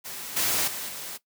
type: noise with level steps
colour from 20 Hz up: white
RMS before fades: -37 / -25 / -34 / -37 dBFS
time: 0.04-1.18 s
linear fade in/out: 20 ms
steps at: 0.36 / 0.67 / 0.88 s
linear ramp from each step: 10 ms
effects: noise-tail reverb RT60 0.1 s tail -17 dB re dry + high-pass 100 Hz 12 dB/octave